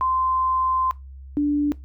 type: tone pair in turn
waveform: sine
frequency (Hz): 1038 / 292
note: C6 / D4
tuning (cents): -14 / -10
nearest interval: octave + minor seventh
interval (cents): 2196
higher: first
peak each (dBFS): -19 / -17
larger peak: second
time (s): 0.01-0.91 / 1.37-1.72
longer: first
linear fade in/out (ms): 0
effects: noise-tail reverb RT60 0.2 s tail -20 dB re dry + added 67 Hz sine -37 dBFS peak until 1.84 s